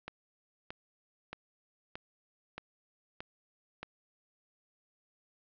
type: click train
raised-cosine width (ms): 0.3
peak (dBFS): -24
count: 7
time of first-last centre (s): 0.08-3.83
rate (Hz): 1.6
effects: low-pass 4000 Hz 12 dB/octave